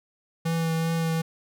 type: tone with vibrato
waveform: square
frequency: 164 Hz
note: E3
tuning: 9 cents flat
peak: -24 dBFS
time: 0.45-1.22 s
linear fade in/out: 10 ms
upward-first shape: triangle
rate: 2.6 Hz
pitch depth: 17 cents each way
effects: none